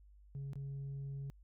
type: tone with dropouts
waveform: sine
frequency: 138.2 Hz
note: C#3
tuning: 5 cents flat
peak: -38 dBFS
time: 0.35-1.3 s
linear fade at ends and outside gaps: 0 ms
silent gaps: 0.533-0.556 s
effects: tanh soft clip ceiling -39 dBFS + added 50 Hz sine -58 dBFS peak until 1.43 s